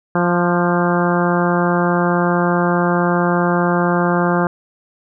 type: harmonic tone with a mistuned harmonic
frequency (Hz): 175.3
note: F3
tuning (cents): +7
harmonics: 1 / 2 / 3 / 4 / 5 / 6 / 7 / 8 / 9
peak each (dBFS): -17 / -20 / -22 / -23 / -24 / -25 / -25 / -26 / -27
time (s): 0.15-4.47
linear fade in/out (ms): 2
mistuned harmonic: 7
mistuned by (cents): -27
effects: none